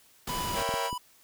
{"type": "noise", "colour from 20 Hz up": "pink", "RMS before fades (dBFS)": -35, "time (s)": [0.27, 0.63], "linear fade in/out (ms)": 5}
{"type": "tone with vibrato", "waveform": "square", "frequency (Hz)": 987.8, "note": "B5", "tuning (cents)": 0, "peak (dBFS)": -33, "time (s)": [0.29, 0.98], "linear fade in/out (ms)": 5, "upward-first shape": "triangle", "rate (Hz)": 3.1, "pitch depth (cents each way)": 13}
{"type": "chord", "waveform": "sawtooth", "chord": "A# diminished seventh", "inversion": "none", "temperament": "equal", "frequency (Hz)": [466.2, 554.4, 659.3, 784], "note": ["A#4", "C#5", "E5", "G5"], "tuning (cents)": [0, 0, 0, 0], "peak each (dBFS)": -32, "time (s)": [0.53, 0.91], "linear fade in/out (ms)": 50}
{"type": "clicks", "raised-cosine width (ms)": 3, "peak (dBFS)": -25, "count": 3, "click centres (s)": [0.691, 0.74, 0.929]}
{"effects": ["white hiss -60 dBFS RMS until 1.23 s"]}